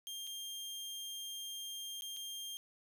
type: tone with dropouts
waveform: sawtooth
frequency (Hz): 3200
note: G7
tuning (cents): +35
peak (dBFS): -39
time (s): 0.07-2.57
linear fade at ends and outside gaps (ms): 0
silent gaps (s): 0.269-0.273 / 2.01-2.021 / 2.165-2.169
effects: none